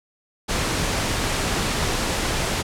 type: noise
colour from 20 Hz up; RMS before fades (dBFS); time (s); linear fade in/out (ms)
pink; -23; 0.48-2.63; 20
effects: low-pass 9000 Hz 12 dB/octave